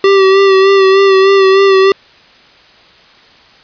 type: tone with vibrato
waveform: square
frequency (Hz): 388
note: G4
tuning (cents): -18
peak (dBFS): -5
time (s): 0.04-1.92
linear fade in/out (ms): 2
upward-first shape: sine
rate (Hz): 3.3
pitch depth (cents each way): 30
effects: white hiss -42 dBFS RMS until 3.63 s + resampled to 11025 Hz